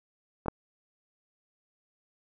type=clicks; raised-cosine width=1 ms; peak=-24 / -10 dBFS; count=2; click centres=0.46 / 0.483 s; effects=none